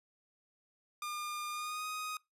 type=tone with pitch glide; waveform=sawtooth; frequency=1207 to 1249.6 Hz; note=D6 to D#6; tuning=+47 to +7 cents; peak=-34 dBFS; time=1.02-2.17 s; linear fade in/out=2 ms; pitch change=+60 cents; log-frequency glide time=1.5-1.86 s; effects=noise-tail reverb RT60 0.2 s tail -23 dB re dry + resampled to 32000 Hz